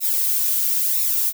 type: noise with flanger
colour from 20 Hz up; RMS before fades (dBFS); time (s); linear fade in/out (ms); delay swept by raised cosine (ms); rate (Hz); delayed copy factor
violet; -20; 0-1.33; 50; 0.64 to 2.64; 1; -0.65
effects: none